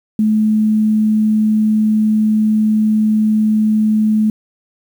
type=tone; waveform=sine; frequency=215.6 Hz; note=A3; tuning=35 cents flat; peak=-10 dBFS; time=0.19-4.3 s; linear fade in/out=2 ms; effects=7-bit